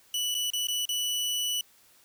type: tone with dropouts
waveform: sawtooth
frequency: 2960 Hz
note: F#7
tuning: in tune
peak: -24 dBFS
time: 0.14-1.61 s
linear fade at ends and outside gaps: 2 ms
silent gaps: 0.344-0.349 / 0.503-0.534 / 0.671-0.684 / 0.854-0.89 s
effects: white hiss -60 dBFS RMS until 2.04 s